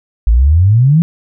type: exponential sweep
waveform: sine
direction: up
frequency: 51.91 to 172.1 Hz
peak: -5 dBFS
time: 0.27-1.02 s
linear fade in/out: 0 ms
effects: none